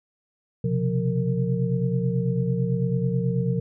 sine tone cluster, 126.6 / 135.7 / 176.5 / 459.6 Hz, B2 / C#3 / F3 / A#4, +43 / -36 / +19 / -25 cents, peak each -25 / -28 / -25 / -30 dBFS, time 0.64-3.6 s, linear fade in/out 5 ms, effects none

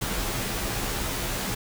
pink noise with comb filter, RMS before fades -29 dBFS, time 0.01-1.55 s, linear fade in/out 10 ms, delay 13 ms, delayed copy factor -0.8, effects none

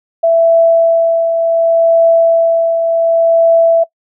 sine tone with tremolo, 664 Hz, E5, 12 cents sharp, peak -4 dBFS, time 0.23-3.84 s, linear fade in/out 10 ms, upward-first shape triangle, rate 0.68 Hz, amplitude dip 50%, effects noise-tail reverb RT60 0.1 s tail -21 dB re dry

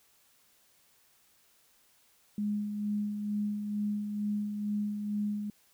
sine tone with tremolo, 207.7 Hz, G#3, in tune, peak -28 dBFS, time 2.38-5.5 s, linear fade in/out 2 ms, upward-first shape sine, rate 2.2 Hz, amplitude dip 45%, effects white hiss -66 dBFS RMS until 5.73 s

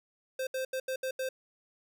square tone bursts at uneven times, 522 Hz, C5, 4 cents flat, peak -32 dBFS, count 6, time 0.39-0.47 / 0.54-0.65 / 0.73-0.8 / 0.88-0.96 / 1.03-1.11 / 1.19-1.29 s, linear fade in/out 5 ms, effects none

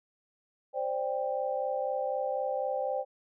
sine chord, C suspended second, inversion none, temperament equal with one note detuned, 523.3 / 587.3 / 789.9 Hz, C5 / D5 / G5, 0 / 0 / +13 cents, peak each -32 / -34 / -34 dBFS, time 0.73-3.05 s, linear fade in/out 50 ms, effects none

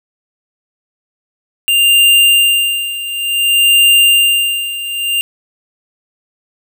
square tone with tremolo, 2794 Hz, F7, in tune, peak -6 dBFS, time 1.68-5.21 s, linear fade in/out 0 ms, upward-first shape sine, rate 0.56 Hz, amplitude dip 80%, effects 7-bit

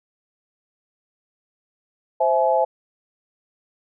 sine chord, C augmented, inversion none, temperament equal with one note detuned, 523.3 / 659.3 / 848.6 Hz, C5 / E5 / G#5, 0 / 0 / +37 cents, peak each -20 dBFS, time 2.2-2.65 s, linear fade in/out 10 ms, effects none

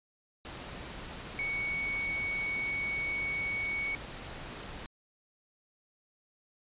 sine tone in noise, 2232 Hz, C#7, 11 cents sharp, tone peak -31 dBFS, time 1.39-3.95 s, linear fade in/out 0 ms, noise pink, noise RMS -43 dBFS, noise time 0.45-4.86 s, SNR +9 dB, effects resampled to 8000 Hz

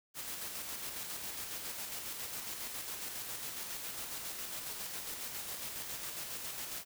white noise with tremolo, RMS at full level -41 dBFS, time 0.14-6.85 s, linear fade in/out 50 ms, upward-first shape square, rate 7.3 Hz, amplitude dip 30%, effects none

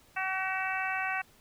harmonic tone, 379 Hz, F#4, 42 cents sharp, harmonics 2 / 3 / 4 / 5 / 6 / 7, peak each -35 / -39 / -35 / -37 / -39 / -37 dBFS, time 0.16-1.22 s, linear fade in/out 10 ms, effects pink hiss -61 dBFS RMS until 1.4 s

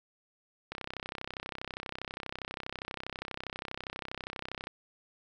click train, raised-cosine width 0.3 ms, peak -21 dBFS, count 129, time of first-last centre 0.72-4.671 s, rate 32.4 Hz, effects none

